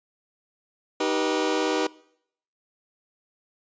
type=chord; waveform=sawtooth; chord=Eb augmented; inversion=none; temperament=just; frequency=311.1 / 388.9 / 486.1 Hz; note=Eb4 / G4 / B4; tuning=0 / -14 / -28 cents; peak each=-23 dBFS; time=1-1.87 s; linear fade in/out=5 ms; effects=noise-tail reverb RT60 0.7 s tail -22 dB re dry + resampled to 16000 Hz